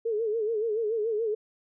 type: tone with vibrato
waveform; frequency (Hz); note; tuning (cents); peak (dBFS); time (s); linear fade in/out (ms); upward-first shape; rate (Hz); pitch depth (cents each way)
sine; 440; A4; 0; -25; 0.05-1.35; 10; sine; 7; 100
effects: none

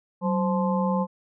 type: harmonic tone with a mistuned harmonic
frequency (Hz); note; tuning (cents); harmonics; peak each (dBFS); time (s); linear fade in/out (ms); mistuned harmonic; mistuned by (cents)
173.9; F3; -7; 1 / 3 / 5 / 6; -23 / -28 / -30 / -31; 0.21-1.07; 50; 1; +140
effects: none

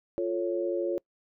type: chord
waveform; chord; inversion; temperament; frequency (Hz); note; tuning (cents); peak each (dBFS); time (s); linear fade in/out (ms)
sine; F augmented; none; equal; 349.2 / 440 / 554.4; F4 / A4 / C#5; 0 / 0 / 0; -29 / -34 / -31; 0.18-0.98; 0
effects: noise-tail reverb RT60 0.1 s tail -25 dB re dry

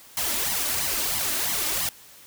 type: noise with flanger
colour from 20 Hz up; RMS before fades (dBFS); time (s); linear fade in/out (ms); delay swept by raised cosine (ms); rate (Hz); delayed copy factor
white; -26; 0.17-1.89; 2; 0.97 to 3.37; 3; +0.8
effects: white hiss -49 dBFS RMS until 2.26 s

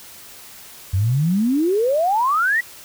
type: exponential sweep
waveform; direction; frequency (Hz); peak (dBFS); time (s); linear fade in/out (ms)
sine; up; 89 to 1975; -15; 0.93-2.61; 10
effects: white hiss -41 dBFS RMS until 2.84 s

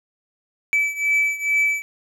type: beating tone pair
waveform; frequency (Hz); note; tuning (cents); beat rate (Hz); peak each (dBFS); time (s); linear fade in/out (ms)
triangle; 2305 / 2307.3; D7 / D7; -33 / -31; 2.3; -18 / -21; 0.73-1.82; 0
effects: none

